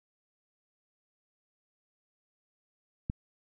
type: click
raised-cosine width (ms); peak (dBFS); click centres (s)
5; -19; 3.099
effects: none